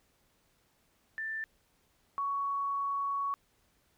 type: tone pair in turn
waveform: sine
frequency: 1774 / 1117.5 Hz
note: A6 / C#6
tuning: +14 / +14 cents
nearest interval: minor sixth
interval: 800 cents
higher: first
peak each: -34 / -30 dBFS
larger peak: second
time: 1.18-1.44 / 2.18-3.34 s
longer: second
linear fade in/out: 0 ms
effects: pink hiss -71 dBFS RMS until 3.97 s